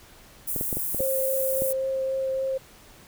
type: high-pass noise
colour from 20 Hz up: white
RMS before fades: -29 dBFS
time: 0.47-1.73 s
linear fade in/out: 10 ms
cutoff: 9700 Hz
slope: 24 dB/octave
type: clicks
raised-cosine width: 2 ms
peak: -18 dBFS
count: 7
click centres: 0.562 / 0.611 / 0.728 / 0.77 / 0.946 / 1.005 / 1.621 s
type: tone with vibrato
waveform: sine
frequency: 531 Hz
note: C5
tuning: 25 cents sharp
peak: -24 dBFS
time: 0.99-2.58 s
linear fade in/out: 10 ms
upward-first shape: triangle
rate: 3.6 Hz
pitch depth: 10 cents each way
effects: pink hiss -51 dBFS RMS until 3.07 s